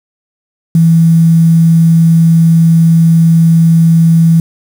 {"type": "tone with quantisation", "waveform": "sine", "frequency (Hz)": 164.81, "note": "E3", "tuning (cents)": 0, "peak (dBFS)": -3, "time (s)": [0.75, 4.4], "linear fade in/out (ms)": 2, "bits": 5, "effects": []}